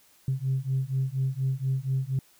sine beating tone pair, 130.81 / 135.01 Hz, C3 / C#3, 0 / -45 cents, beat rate 4.2 Hz, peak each -27 / -27 dBFS, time 0.28-2.19 s, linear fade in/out 2 ms, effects tanh soft clip ceiling -19 dBFS + white hiss -60 dBFS RMS until 2.39 s

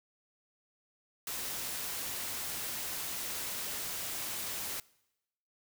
white noise, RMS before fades -38 dBFS, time 1.27-4.8 s, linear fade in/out 2 ms, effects noise-tail reverb RT60 0.9 s tail -23 dB re dry

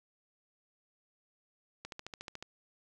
click train, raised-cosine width 0.2 ms, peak -25 dBFS, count 9, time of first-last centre 1.85-2.426 s, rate 13.9 Hz, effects 10-bit

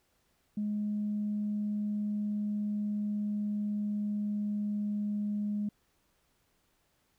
sine tone with pitch glide, 209 to 207.4 Hz, G#3 to G#3, +11 to -2 cents, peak -29 dBFS, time 0.57-5.69 s, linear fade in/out 5 ms, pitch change -13 cents, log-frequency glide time 0.67-5.23 s, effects tanh soft clip ceiling -25 dBFS + pink hiss -73 dBFS RMS until 7.18 s

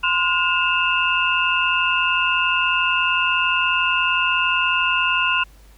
sine tone cluster, 1035 / 1433 / 2623 / 2794 Hz, C6 / F6 / E7 / F7, -19 / +44 / -9 / 0 cents, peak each -22 dBFS, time 0.03-5.44 s, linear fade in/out 10 ms, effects added 50 Hz sine -45 dBFS peak until 5.77 s + pink hiss -54 dBFS RMS until 5.77 s

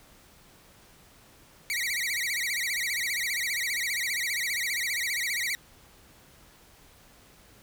sawtooth tone with vibrato, 2093 Hz, C7, in tune, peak -24 dBFS, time 1.7-5.55 s, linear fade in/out 0 ms, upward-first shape sine, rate 15 Hz, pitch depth 190 cents each way, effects pink hiss -56 dBFS RMS until 7.62 s

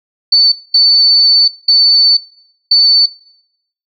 sine tone bursts at uneven times, 4508 Hz, C#8, 28 cents sharp, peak -4 dBFS, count 4, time 0.32-0.52 / 0.74-1.48 / 1.68-2.17 / 2.71-3.06 s, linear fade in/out 5 ms, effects noise-tail reverb RT60 0.8 s tail -24 dB re dry

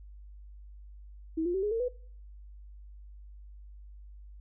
sine tone with pitch steps, 321.8 / 350.9 / 382.7 / 417.3 / 455.1 / 496.3 Hz, E4 / F4 / G4 / G#4 / A#4 / B4, -42 / +8 / -42 / +8 / -42 / +8 cents, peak -27 dBFS, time 1.37-1.886 s, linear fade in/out 10 ms, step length 86 ms, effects noise-tail reverb RT60 0.5 s tail -22 dB re dry + added 50 Hz sine -46 dBFS peak until 4.4 s

